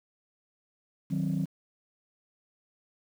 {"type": "chord", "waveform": "sine", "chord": "C diminished", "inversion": "first", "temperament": "equal with one note detuned", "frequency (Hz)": [155.56, 185, 265.1], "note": ["Eb3", "Gb3", "C4"], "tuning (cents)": [0, 0, 23], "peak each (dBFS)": [-29, -29, -33], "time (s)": [1.1, 1.46], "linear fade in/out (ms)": 20, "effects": ["tanh soft clip ceiling -21 dBFS", "9-bit"]}